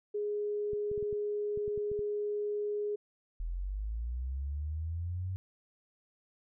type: tone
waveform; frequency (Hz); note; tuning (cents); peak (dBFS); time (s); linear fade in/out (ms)
sine; 415.4; G#4; 0; -31; 0.14-2.96; 10
type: clicks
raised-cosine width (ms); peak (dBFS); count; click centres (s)
5; -33; 10; 0.733 / 0.915 / 0.978 / 1.027 / 1.128 / 1.575 / 1.679 / 1.777 / 1.916 / 1.992
type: linear sweep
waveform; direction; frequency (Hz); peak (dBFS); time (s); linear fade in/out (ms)
sine; up; 40.04 to 95; -33; 3.4-5.36; 0
effects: none